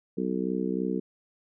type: harmonic tone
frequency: 63.2 Hz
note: B1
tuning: 41 cents sharp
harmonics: 3 / 4 / 5 / 6 / 7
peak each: -31 / -32 / -33 / -34 / -34 dBFS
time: 0.17-1 s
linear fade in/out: 10 ms
effects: none

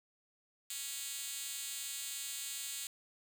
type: tone with high-pass filter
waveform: 5% pulse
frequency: 277.2 Hz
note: C#4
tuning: in tune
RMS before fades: -42 dBFS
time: 0.7-2.87 s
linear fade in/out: 2 ms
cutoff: 5500 Hz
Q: 1.2
effects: none

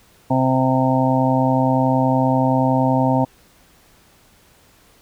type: harmonic tone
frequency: 130.6 Hz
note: C3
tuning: 3 cents flat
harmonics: 1 / 2 / 4 / 5 / 6 / 7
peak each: -20 / -18 / -24 / -23 / -24 / -22 dBFS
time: 0.3-3.25 s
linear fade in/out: 10 ms
effects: pink hiss -53 dBFS RMS until 5.01 s

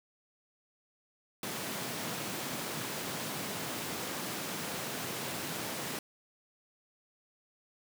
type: high-pass noise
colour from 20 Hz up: pink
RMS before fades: -38 dBFS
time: 1.43-5.99 s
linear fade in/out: 2 ms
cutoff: 130 Hz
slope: 24 dB/octave
effects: none

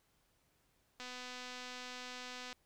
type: click train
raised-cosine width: 0.2 ms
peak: -30 dBFS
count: 383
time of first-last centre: 1-2.528 s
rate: 250 Hz
effects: pink hiss -75 dBFS RMS until 2.65 s

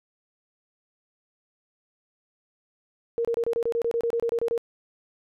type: tone bursts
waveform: sine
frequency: 466.2 Hz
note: A#4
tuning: in tune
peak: -22 dBFS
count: 15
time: 3.18-4.578 s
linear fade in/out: 0 ms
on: 68 ms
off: 27 ms
effects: none

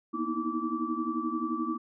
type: tone cluster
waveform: sine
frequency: 236.4 / 247.9 / 314.2 / 325.6 / 1159 Hz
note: A#3 / B3 / D#4 / E4 / D6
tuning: +24 / +7 / +17 / -21 / -23 cents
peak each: -36 / -38 / -35 / -34 / -34 dBFS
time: 0.13-1.78 s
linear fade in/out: 20 ms
effects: none

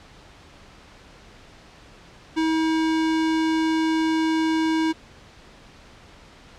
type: tone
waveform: square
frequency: 320 Hz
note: D#4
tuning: 49 cents sharp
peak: -20 dBFS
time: 2.36-4.93 s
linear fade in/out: 20 ms
effects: pink hiss -48 dBFS RMS until 6.58 s + low-pass 5000 Hz 12 dB/octave

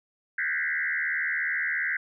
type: tone with frequency modulation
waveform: sine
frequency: 1787 Hz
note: A6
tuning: 26 cents sharp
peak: -25 dBFS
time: 0.38-1.97 s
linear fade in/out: 5 ms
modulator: 77.2 Hz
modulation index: 3.6
effects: none

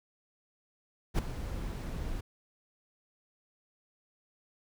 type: noise with ADSR envelope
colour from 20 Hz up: brown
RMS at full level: -23 dBFS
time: 1.14-2.21 s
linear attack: 48 ms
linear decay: 4 ms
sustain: -14 dB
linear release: 10 ms
effects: none

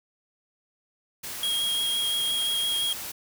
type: noise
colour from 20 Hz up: white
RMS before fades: -36 dBFS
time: 1.23-3.12 s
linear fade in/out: 10 ms
type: tone with vibrato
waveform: square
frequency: 3270 Hz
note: G#7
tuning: 28 cents flat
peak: -25 dBFS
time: 1.43-2.93 s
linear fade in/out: 2 ms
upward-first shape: square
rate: 5.8 Hz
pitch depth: 10 cents each way
effects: none

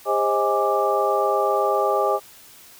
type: tone cluster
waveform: sine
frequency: 403.9 / 532 / 632 / 824 / 1177 Hz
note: G#4 / C5 / D#5 / G#5 / D6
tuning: -48 / +29 / +27 / -14 / +3 cents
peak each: -24 dBFS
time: 0.05-2.2 s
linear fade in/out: 50 ms
effects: white hiss -47 dBFS RMS until 2.79 s

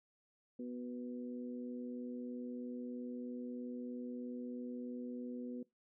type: harmonic tone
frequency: 123.1 Hz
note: B2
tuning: 5 cents flat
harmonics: 2 / 3 / 4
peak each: -42 / -51 / -50 dBFS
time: 0.59-5.63 s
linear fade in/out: 5 ms
effects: noise-tail reverb RT60 0.2 s tail -21 dB re dry

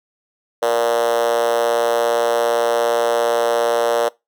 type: tone with high-pass filter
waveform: 5% pulse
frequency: 117.4 Hz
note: A#2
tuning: 13 cents sharp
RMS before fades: -17 dBFS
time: 0.62-4.09 s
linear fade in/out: 10 ms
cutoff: 520 Hz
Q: 9.2
effects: noise-tail reverb RT60 0.2 s tail -22 dB re dry

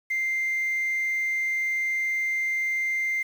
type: tone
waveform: sine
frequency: 2093 Hz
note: C7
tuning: in tune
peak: -22 dBFS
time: 0.1-3.23 s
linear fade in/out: 10 ms
effects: tanh soft clip ceiling -21 dBFS + 8-bit

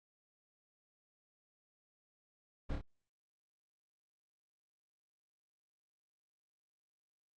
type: noise with echo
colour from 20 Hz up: brown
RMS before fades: -37 dBFS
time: 2.69-2.76 s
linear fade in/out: 10 ms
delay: 28 ms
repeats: 2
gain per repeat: -4 dB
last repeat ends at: 2.816 s
effects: low-pass 4000 Hz 12 dB/octave + Opus 48 kbps

